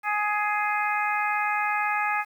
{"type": "harmonic tone", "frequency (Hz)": 418, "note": "G#4", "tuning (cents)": 11, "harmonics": [2, 3, 4, 5, 6], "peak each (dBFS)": [-27, -29, -30, -31, -32], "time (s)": [0.03, 2.25], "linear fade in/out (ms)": 50, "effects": ["9-bit"]}